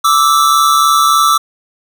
square tone pair together, 1171 / 1314.4 Hz, D6 / E6, -5 / -5 cents, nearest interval major second, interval 200 cents, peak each -11 dBFS, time 0.04-1.38 s, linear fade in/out 10 ms, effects none

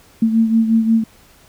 sine beating tone pair, 224.1 / 229.7 Hz, A3 / A#3, +32 / -25 cents, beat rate 5.6 Hz, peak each -12 / -19 dBFS, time 0.22-1.04 s, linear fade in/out 5 ms, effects pink hiss -49 dBFS RMS until 1.48 s

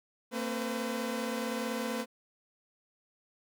sawtooth tone cluster, 227.5 / 263 / 505 Hz, A#3 / C4 / B4, -42 / +9 / +39 cents, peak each -31 / -36 / -33 dBFS, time 0.31-2.06 s, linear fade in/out 50 ms, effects none

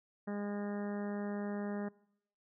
harmonic tone, 204.4 Hz, G#3, 27 cents flat, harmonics 1 / 2 / 3 / 4 / 5 / 6 / 7 / 8 / 9, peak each -37 / -44 / -46 / -50 / -55 / -55 / -56 / -55 / -55 dBFS, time 0.27-1.89 s, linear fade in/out 10 ms, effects noise-tail reverb RT60 0.8 s tail -24 dB re dry

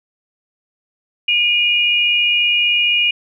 sine tone pair together, 2441 / 2864 Hz, D#7 / F7, -34 / +43 cents, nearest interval minor third, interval 277 cents, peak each -15 dBFS, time 1.28-3.11 s, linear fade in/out 5 ms, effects none

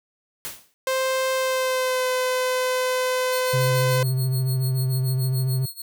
white noise with exponential decay, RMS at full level -29 dBFS, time 0.45-0.74 s, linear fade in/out 0 ms, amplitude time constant 61 ms
sawtooth tone with pitch glide, 523.3 to 509.3 Hz, C5 to C5, 0 to -47 cents, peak -17 dBFS, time 0.87-4.03 s, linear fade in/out 2 ms, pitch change -47 cents, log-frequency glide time 1.33-2.07 s
10% pulse tone with tremolo, 4311 Hz, C#8, 49 cents flat, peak -23 dBFS, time 3.32-5.82 s, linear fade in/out 5 ms, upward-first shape sine, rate 6.9 Hz, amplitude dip 90%
triangle tone with vibrato, 130.81 Hz, C3, in tune, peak -18 dBFS, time 3.53-5.66 s, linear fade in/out 10 ms, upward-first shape sine, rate 14 Hz, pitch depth 32 cents each way
effects none

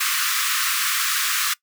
pink high-pass noise, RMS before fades -22 dBFS, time 0-1.54 s, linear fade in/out 10 ms, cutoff 1100 Hz, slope 96 dB/octave, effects noise-tail reverb RT60 0.1 s tail -21 dB re dry

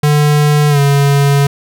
square tone with pitch glide, 148.3 to 141.03 Hz, D3 to C#3, +17 to +30 cents, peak -8 dBFS, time 0.03-1.47 s, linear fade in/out 5 ms, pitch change -87 cents, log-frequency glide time 0.69-0.79 s, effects none

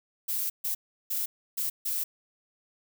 violet noise bursts at uneven times, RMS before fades -30 dBFS, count 5, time 0.28-0.5 / 0.64-0.75 / 1.1-1.26 / 1.57-1.7 / 1.85-2.04 s, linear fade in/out 10 ms, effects none

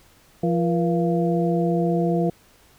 harmonic tone with a mistuned harmonic, 171.7 Hz, F3, 29 cents flat, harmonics 1 / 2 / 3 / 4, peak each -21 / -24 / -26 / -27 dBFS, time 0.43-2.3 s, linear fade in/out 5 ms, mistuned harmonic 3, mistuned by -120 cents, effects pink hiss -55 dBFS RMS until 2.78 s

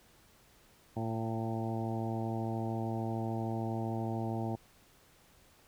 harmonic tone with a mistuned harmonic, 113.1 Hz, A2, 48 cents sharp, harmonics 1 / 2 / 3 / 4 / 5 / 6 / 7 / 8, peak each -36 / -38 / -40 / -47 / -47 / -44 / -43 / -48 dBFS, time 0.96-4.56 s, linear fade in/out 10 ms, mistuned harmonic 7, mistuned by -19 cents, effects pink hiss -63 dBFS RMS until 5.67 s

